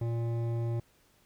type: tone with hard clipping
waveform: sine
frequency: 116.54 Hz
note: A#2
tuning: in tune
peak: -31 dBFS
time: 0.01-0.8 s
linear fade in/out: 5 ms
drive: 12 dB
effects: pink hiss -66 dBFS RMS until 1.25 s